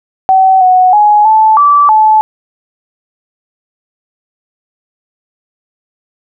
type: tone with pitch steps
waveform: sine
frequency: 761 / 738 / 837 / 873 / 1159 / 866 Hz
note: F#5 / F#5 / G#5 / A5 / D6 / A5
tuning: +48 / -5 / +13 / -14 / -23 / -28 cents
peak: -3 dBFS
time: 0.29-2.21 s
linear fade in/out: 0 ms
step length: 320 ms
effects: none